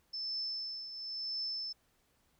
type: tone with tremolo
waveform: sine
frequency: 5274 Hz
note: E8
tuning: in tune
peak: -34 dBFS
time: 0.13-1.73 s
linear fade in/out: 10 ms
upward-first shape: triangle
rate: 0.97 Hz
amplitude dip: 65%
effects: pink hiss -73 dBFS RMS until 2.39 s